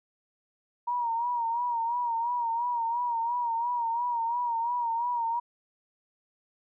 sine tone with vibrato, 944 Hz, A#5, 22 cents sharp, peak -26 dBFS, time 0.87-5.4 s, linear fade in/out 10 ms, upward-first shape sine, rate 2.9 Hz, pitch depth 63 cents each way, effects none

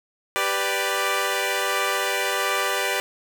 10% pulse chord, G major, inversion none, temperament equal, 392 / 493.9 / 587.3 Hz, G4 / B4 / D5, 0 / 0 / 0 cents, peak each -18 dBFS, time 0.36-3 s, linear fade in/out 0 ms, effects none

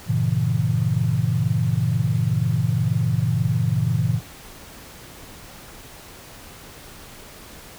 sine chord, G diminished seventh, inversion none, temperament equal, 98 / 116.54 / 138.59 / 164.81 Hz, G2 / Bb2 / Db3 / Fb3, 0 / 0 / 0 / 0 cents, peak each -27 / -21 / -24 / -24 dBFS, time 0.06-4.21 s, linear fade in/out 50 ms, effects pink hiss -42 dBFS RMS until 7.78 s

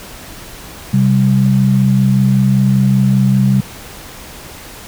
sine tone pair together, 130.81 / 196 Hz, C3 / G3, 0 / 0 cents, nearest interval perfect fifth, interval 700 cents, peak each -11 dBFS, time 0.93-3.61 s, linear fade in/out 10 ms, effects pink hiss -33 dBFS RMS until 4.87 s

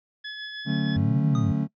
25% pulse tone with tremolo, 1706 Hz, G#6, 46 cents sharp, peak -28 dBFS, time 0.24-0.97 s, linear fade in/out 10 ms, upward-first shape triangle, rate 6.4 Hz, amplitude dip 35%
triangle chord, D major seventh, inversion none, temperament just, 146.83 / 183.54 / 220.2 / 275.3 Hz, D3 / F#3 / A3 / C#4, 0 / -14 / +2 / -12 cents, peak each -24 / -28 / -25 / -28 dBFS, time 0.65-1.68 s, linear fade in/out 50 ms
sine exponential two-way sweep, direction up then down, 90.3 to 159.8 to 90.3 Hz, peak -23 dBFS, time 0.96-1.52 s, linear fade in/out 5 ms, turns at 1.26 s
square tone with exponential decay, 1237 Hz, D#6, 10 cents flat, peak -33 dBFS, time 1.35-1.66 s, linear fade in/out 1 ms, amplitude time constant 67 ms
effects noise-tail reverb RT60 0.1 s tail -23 dB re dry + resampled to 16000 Hz

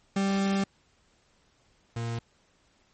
40% pulse tone pair in turn, 196 / 116.24 Hz, G3 / A#2, 0 / -4 cents, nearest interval major sixth, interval 904 cents, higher first, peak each -23 / -29 dBFS, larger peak first, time 0.16-0.64 / 1.96-2.19 s, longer first, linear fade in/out 5 ms, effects pink hiss -66 dBFS RMS until 2.93 s + MP3 32 kbps

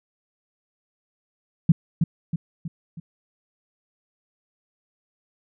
sine tone with echo, 164.81 Hz, E3, in tune, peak -9 dBFS, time 1.69-1.72 s, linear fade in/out 5 ms, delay 320 ms, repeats 4, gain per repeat -6 dB, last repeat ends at 3 s, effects none

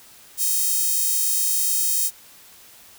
5% pulse tone with high-pass filter, 629 Hz, D#5, 19 cents sharp, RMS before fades -21 dBFS, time 0.37-2.11 s, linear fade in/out 50 ms, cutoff 12000 Hz, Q 1, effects white hiss -48 dBFS RMS until 2.98 s

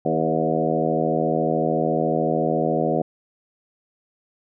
harmonic tone with a mistuned harmonic, 80 Hz, D#2, 49 cents sharp, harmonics 2 / 3 / 4 / 5 / 6 / 7 / 8 / 9, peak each -27 / -27 / -27 / -27 / -27 / -27 / -27 / -27 dBFS, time 0.05-3.02 s, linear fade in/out 5 ms, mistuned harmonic 6, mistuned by +22 cents, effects none

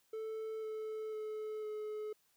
triangle tone with pitch steps, 440 / 435.4 / 430.9 / 426.5 Hz, A4 / A4 / A4 / G#4, 0 / -18 / -36 / +46 cents, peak -37 dBFS, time 0.13-2.13 s, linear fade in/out 5 ms, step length 500 ms, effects white hiss -74 dBFS RMS until 2.36 s

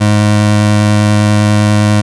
25% pulse tone with vibrato, 104.9 Hz, G#2, 18 cents sharp, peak -3 dBFS, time 0-2.02 s, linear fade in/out 20 ms, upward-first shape triangle, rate 10 Hz, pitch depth 9 cents each way, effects resampled to 24000 Hz

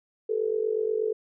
sine tone with amplitude modulation, 437.3 Hz, A4, 11 cents flat, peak -20 dBFS, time 0.29-1.13 s, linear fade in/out 10 ms, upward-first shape sine, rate 48.3 Hz, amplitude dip 85%, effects none

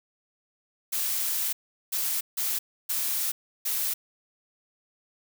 blue noise bursts at uneven times, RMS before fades -28 dBFS, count 5, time 0.92-1.53 / 1.92-2.21 / 2.37-2.59 / 2.89-3.32 / 3.65-3.94 s, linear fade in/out 10 ms, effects none

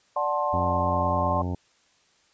sine chord, D dominant seventh, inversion none, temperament equal with one note detuned, 587.3 / 740 / 880 / 1056.2 Hz, D5 / F#5 / A5 / C6, 0 / 0 / 0 / +16 cents, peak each -28 / -30 / -29 / -27 dBFS, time 0.16-1.42 s, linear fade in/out 5 ms
harmonic tone, 89.6 Hz, F2, 45 cents sharp, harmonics 1 / 2 / 3 / 4 / 5 / 6 / 7 / 8 / 9 / 10, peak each -28 / -33 / -34 / -40 / -43 / -45 / -44 / -48 / -44 / -44 dBFS, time 0.53-1.55 s, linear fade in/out 5 ms
effects white hiss -63 dBFS RMS until 2.33 s + resampled to 16000 Hz

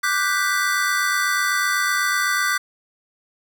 square chord, G major seventh, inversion second, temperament equal, 1174.7 / 1480 / 1568 / 1975.5 Hz, D6 / F#6 / G6 / B6, 0 / 0 / 0 / 0 cents, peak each -25 dBFS, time 0.03-2.58 s, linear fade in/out 10 ms, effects none

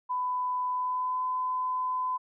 sine tone with pitch glide, 1000 to 1013.4 Hz, B5 to B5, +21 to +44 cents, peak -27 dBFS, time 0.09-2.18 s, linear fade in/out 20 ms, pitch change +23 cents, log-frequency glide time 0.7-1.23 s, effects none

